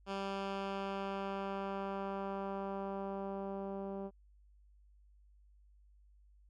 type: tone with low-pass filter sweep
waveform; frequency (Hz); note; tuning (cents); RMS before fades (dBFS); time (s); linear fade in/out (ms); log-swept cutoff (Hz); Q
10% pulse; 196; G3; 0; -40; 0.06-4.11; 50; 4400 to 530; 0.78
effects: added 50 Hz sine -61 dBFS peak until 6.49 s